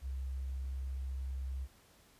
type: tone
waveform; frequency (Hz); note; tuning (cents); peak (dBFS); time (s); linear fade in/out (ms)
sine; 66.2; C2; +21; -36; 0.01-1.68; 50
effects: pink hiss -64 dBFS RMS until 2.19 s + resampled to 32000 Hz